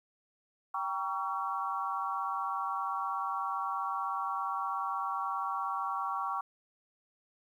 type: chord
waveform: sine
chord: G diminished seventh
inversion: none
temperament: just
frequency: 784 / 940.8 / 1128.9 / 1354.7 Hz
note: G5 / Bb5 / Db6 / Fb6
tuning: 0 / +16 / +31 / +47 cents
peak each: -38 / -39 / -34 / -40 dBFS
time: 0.74-6.41 s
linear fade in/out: 5 ms
effects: 11-bit